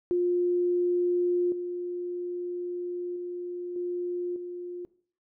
sine tone with level steps, 353.9 Hz, F4, 23 cents sharp, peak -22 / -30 / -32 / -28 / -34 dBFS, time 0.11-4.85 s, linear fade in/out 0 ms, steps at 1.52 / 3.16 / 3.76 / 4.36 s, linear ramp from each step 2 ms, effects noise-tail reverb RT60 0.5 s tail -19 dB re dry

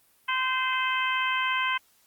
harmonic tone, 517 Hz, C5, 21 cents flat, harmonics 2 / 3 / 4 / 5 / 6, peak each -28 / -30 / -31 / -32 / -33 dBFS, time 0.28-1.78 s, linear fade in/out 10 ms, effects white hiss -63 dBFS RMS until 2.06 s + Opus 32 kbps

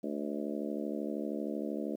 harmonic tone with a mistuned harmonic, 72.9 Hz, D2, 12 cents flat, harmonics 3 / 4 / 5 / 6 / 7 / 8 / 9, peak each -38 / -38 / -41 / -46 / -43 / -45 / -46 dBFS, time 0.03-1.96 s, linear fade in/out 10 ms, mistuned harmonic 9, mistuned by -35 cents, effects 11-bit

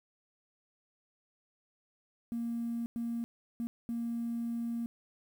triangle tone bursts at uneven times, 233.5 Hz, A#3, 3 cents sharp, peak -29 dBFS, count 4, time 2.32-2.86 / 2.96-3.24 / 3.6-3.67 / 3.89-4.86 s, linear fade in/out 0 ms, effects tanh soft clip ceiling -30 dBFS + 10-bit

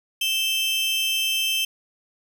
40% pulse tone pair together, 2637 / 3128 Hz, E7 / G7, 0 / -4 cents, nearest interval minor third, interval 296 cents, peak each -25 / -22 dBFS, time 0.21-1.65 s, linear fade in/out 5 ms, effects none

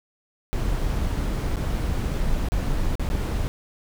brown noise with dropouts, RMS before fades -24 dBFS, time 0.53-3.48 s, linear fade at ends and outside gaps 0 ms, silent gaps 1.558-1.568 / 2.486-2.52 / 2.954-2.996 / 3.089-3.1 s, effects none

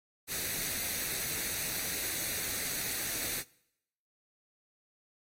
white noise with comb filter, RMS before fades -35 dBFS, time 0.27-3.44 s, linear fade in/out 50 ms, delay 0.48 ms, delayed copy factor +0.55, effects noise-tail reverb RT60 0.8 s tail -23 dB re dry + AAC 48 kbps

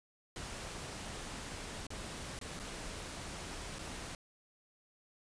pink noise with dropouts, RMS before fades -44 dBFS, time 0.36-4.15 s, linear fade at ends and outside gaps 1 ms, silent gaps 1.868-1.904 / 2.39-2.413 / 2.592-2.597 / 3.786-3.791 s, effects resampled to 22050 Hz

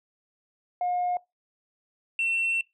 sine tone pair in turn, 716 / 2703 Hz, F5 / E7, +43 / +43 cents, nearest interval octave + major seventh, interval 2300 cents, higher second, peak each -23 / -22 dBFS, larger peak second, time 0.81-1.17 / 2.19-2.61 s, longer second, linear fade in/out 2 ms, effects noise-tail reverb RT60 0.2 s tail -23 dB re dry + tanh soft clip ceiling -21 dBFS

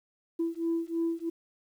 sine beating tone pair, 331.1 / 334.2 Hz, E4 / E4, +8 / +24 cents, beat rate 3.1 Hz, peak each -30 dBFS, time 0.39-1.3 s, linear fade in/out 10 ms, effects tanh soft clip ceiling -22 dBFS + 10-bit

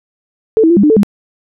sine tone with pitch steps, 441.5 / 324.4 / 342.7 / 201.8 / 299.9 / 441.6 / 202.6 Hz, A4 / E4 / F4 / G#3 / D4 / A4 / G#3, +6 / -28 / -33 / -49 / +36 / +6 / -43 cents, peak -5 dBFS, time 0.57-1.032 s, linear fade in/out 0 ms, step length 66 ms, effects none

